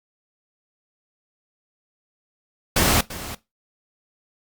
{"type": "noise with echo", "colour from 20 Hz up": "pink", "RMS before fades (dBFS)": -18, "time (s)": [2.76, 3.01], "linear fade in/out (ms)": 5, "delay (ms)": 340, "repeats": 1, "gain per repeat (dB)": -15, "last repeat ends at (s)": 3.35, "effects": ["noise-tail reverb RT60 0.2 s tail -18 dB re dry", "Opus 48 kbps"]}